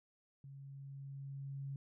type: tone with level ramp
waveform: sine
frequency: 137.9 Hz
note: C#3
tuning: 9 cents flat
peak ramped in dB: -50 to -40 dBFS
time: 0.44-1.76 s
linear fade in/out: 2 ms
effects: none